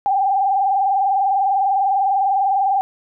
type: tone with vibrato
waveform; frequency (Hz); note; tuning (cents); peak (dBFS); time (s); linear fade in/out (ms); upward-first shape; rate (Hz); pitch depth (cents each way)
sine; 784; G5; 0; -14; 0.06-2.81; 0; sine; 20; 81
effects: none